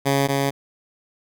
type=tone pair in turn; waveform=10% pulse; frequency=138.59 / 138.59 Hz; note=C#3 / C#3; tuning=0 / 0 cents; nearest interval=unison; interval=0 cents; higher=neither; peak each=-9 / -11 dBFS; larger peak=first; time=0.05-0.28 / 0.28-0.51 s; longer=neither; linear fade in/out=20 ms; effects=none